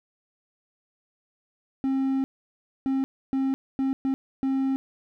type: tone bursts at uneven times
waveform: triangle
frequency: 267.7 Hz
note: C4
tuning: 40 cents sharp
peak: -20 dBFS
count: 6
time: 1.84-2.24 / 2.86-3.04 / 3.33-3.54 / 3.79-3.93 / 4.05-4.14 / 4.43-4.76 s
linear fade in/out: 0 ms
effects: none